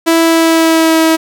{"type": "tone with pitch glide", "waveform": "sawtooth", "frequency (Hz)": [329.6, 322.4], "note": ["E4", "E4"], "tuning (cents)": [0, -38], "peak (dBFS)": -3, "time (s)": [0.06, 1.17], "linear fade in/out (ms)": 20, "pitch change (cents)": -38, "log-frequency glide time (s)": [0.22, 0.99], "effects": []}